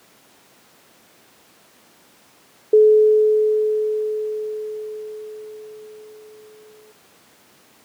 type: tone with exponential decay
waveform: sine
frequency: 428.9 Hz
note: A4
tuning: 44 cents flat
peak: -7 dBFS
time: 2.73-6.92 s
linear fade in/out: 5 ms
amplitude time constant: 910 ms
effects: pink hiss -52 dBFS RMS until 7.84 s + high-pass 200 Hz 12 dB/octave